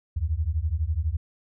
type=beating tone pair; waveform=sine; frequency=73.2 / 85.2 Hz; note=D2 / F2; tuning=-5 / -42 cents; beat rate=12 Hz; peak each=-26 dBFS; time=0.16-1.17 s; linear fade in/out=10 ms; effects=none